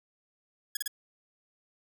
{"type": "tone bursts", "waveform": "5% pulse", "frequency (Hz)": 1672, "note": "G#6", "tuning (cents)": 11, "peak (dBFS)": -18, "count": 3, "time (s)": [0.75, 0.878], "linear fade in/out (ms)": 5, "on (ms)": 20, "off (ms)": 34, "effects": []}